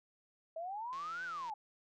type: exponential two-way sweep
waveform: sine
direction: up then down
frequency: 635 to 1561 to 815 Hz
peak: -39 dBFS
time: 0.56-1.54 s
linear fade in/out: 5 ms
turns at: 1.24 s
type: click train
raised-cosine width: 0.2 ms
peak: -38 dBFS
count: 97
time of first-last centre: 0.93-1.498 s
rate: 169 Hz
effects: none